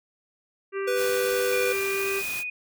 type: harmonic tone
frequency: 392 Hz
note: G4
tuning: in tune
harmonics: 1 / 3 / 4 / 5 / 6 / 7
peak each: -27 / -37 / -39 / -41 / -43 / -44 dBFS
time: 0.72-2.23 s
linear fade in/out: 50 ms
type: tone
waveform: square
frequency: 493.9 Hz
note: B4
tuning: in tune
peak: -25 dBFS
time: 0.87-1.73 s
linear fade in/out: 10 ms
type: noise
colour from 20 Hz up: white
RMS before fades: -35 dBFS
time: 0.95-2.44 s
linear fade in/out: 50 ms
type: tone with pitch glide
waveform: sine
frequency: 2400 to 2479 Hz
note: D7 to D#7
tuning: +37 to -7 cents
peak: -29 dBFS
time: 1.52-2.5 s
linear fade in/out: 5 ms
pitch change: +56 cents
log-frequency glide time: 1.87-2.09 s
effects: none